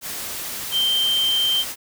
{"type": "tone in noise", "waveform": "sine", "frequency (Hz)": 3136, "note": "G7", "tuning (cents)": 0, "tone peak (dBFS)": -17, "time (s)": [0.71, 1.65], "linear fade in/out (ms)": 50, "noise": "white", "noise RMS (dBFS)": -30, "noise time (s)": [0.01, 1.76], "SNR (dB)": 10, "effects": []}